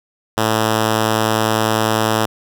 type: tone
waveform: 5% pulse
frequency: 110 Hz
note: A2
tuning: in tune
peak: -3 dBFS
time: 0.37-2.26 s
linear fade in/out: 10 ms
effects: none